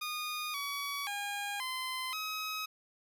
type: tone with pitch steps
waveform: 15% pulse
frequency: 1227 / 1133 / 812 / 1031 / 1271 Hz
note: D#6 / C#6 / G#5 / C6 / D#6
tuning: -25 / +37 / -39 / -26 / +36 cents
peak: -29 dBFS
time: 0.01-2.66 s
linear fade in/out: 10 ms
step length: 530 ms
effects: none